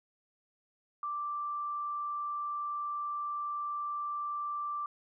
sine tone, 1174.7 Hz, D6, in tune, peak -33 dBFS, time 1.03-4.86 s, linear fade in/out 2 ms, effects none

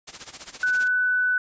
white noise with tremolo, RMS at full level -35 dBFS, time 0.07-0.88 s, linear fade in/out 10 ms, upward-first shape sine, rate 15 Hz, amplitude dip 85%
sine tone, 1494 Hz, F#6, 16 cents sharp, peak -19 dBFS, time 0.63-1.38 s, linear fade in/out 2 ms
effects resampled to 16000 Hz

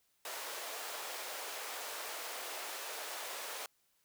pink high-pass noise, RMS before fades -43 dBFS, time 0.25-3.66 s, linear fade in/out 2 ms, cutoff 480 Hz, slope 24 dB/octave, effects white hiss -75 dBFS RMS until 4.04 s

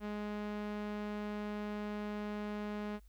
sawtooth tone with low-pass filter, 208.7 Hz, G#3, 9 cents sharp, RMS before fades -40 dBFS, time 0-3 s, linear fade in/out 50 ms, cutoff 2900 Hz, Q 0.61, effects added 50 Hz sine -56 dBFS peak until 3.08 s + white hiss -75 dBFS RMS until 3.08 s

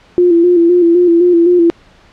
sine tone with vibrato, 346.3 Hz, F4, 15 cents flat, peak -5 dBFS, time 0.18-1.7 s, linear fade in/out 0 ms, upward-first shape square, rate 3.9 Hz, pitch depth 44 cents each way, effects pink hiss -45 dBFS RMS until 2.12 s + low-pass 4000 Hz 12 dB/octave

